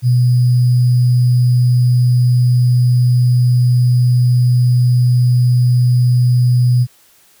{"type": "tone with sample-and-hold", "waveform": "sine", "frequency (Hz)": 123.47, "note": "B2", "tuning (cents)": 0, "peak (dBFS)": -8, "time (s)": [0.02, 6.87], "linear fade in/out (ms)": 50, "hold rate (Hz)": 4900, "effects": ["white hiss -50 dBFS RMS until 7.4 s"]}